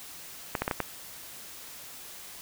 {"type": "clicks", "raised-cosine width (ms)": 0.5, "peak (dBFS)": -12, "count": 5, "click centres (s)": [0.552, 0.62, 0.679, 0.712, 0.803], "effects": ["white hiss -45 dBFS RMS until 2.41 s"]}